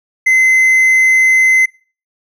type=tone; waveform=triangle; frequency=2054 Hz; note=C7; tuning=33 cents flat; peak=-5 dBFS; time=0.26-1.66 s; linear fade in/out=10 ms; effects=noise-tail reverb RT60 0.4 s tail -25 dB re dry